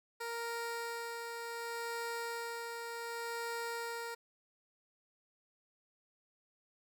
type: tone with tremolo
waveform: 15% pulse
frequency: 466.2 Hz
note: A#4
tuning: in tune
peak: -31 dBFS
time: 0.2-4.15 s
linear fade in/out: 10 ms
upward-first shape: sine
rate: 0.67 Hz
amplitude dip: 35%
effects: none